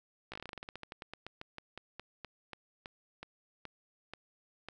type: slowing click train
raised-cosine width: 0.3 ms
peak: -27 dBFS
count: 29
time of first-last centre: 0.32-4.686 s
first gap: 16 ms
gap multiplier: 1.14
effects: none